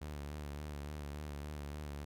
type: tone with vibrato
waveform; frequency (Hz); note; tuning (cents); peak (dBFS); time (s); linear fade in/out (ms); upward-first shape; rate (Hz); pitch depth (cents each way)
sawtooth; 73.5; D2; +2; -38; 0.01-2.05; 10; sine; 3.5; 48
effects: none